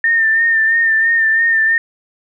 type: tone with vibrato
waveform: sine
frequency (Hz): 1808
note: A6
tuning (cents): +47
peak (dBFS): -10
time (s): 0.04-1.78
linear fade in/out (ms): 2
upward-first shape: sine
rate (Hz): 3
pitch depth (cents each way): 36
effects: none